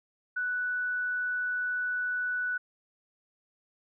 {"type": "tone", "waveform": "sine", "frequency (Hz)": 1483, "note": "F#6", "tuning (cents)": 4, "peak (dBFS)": -28, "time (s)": [0.36, 2.58], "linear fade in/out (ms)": 10, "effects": []}